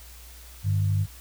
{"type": "tone pair together", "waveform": "sine", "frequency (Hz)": [100, 152.1], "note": ["G2", "D#3"], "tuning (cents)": [35, -39], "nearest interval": "perfect fifth", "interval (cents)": 726, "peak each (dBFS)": [-21, -30], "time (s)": [0.63, 1.07], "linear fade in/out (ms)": 50, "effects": ["added 60 Hz sine -45 dBFS peak until 1.2 s", "white hiss -49 dBFS RMS until 1.2 s"]}